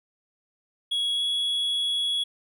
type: tone with pitch glide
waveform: triangle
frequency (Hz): 3336 to 3357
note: G#7 to G#7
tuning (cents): +7 to +18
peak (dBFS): -22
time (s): 0.91-2.24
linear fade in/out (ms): 10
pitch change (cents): +11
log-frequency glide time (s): 1.15-1.21
effects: none